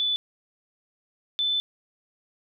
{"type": "tone pair in turn", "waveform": "sine", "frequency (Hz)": [3482, 3516], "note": ["A7", "A7"], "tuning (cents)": [-19, -2], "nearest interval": "unison", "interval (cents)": 17, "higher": "second", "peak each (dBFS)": -22, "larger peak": "neither", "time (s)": [[0, 0.16], [1.39, 1.6]], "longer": "second", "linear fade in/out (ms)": 0, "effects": []}